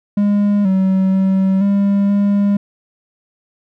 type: tone with pitch steps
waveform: triangle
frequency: 204.4 / 189.9 / 191.2 / 199.8 / 201.9 Hz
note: G#3 / F#3 / G3 / G3 / G#3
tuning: -27 / +45 / -43 / +33 / -49 cents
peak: -9 dBFS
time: 0.17-2.57 s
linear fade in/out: 5 ms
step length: 480 ms
effects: none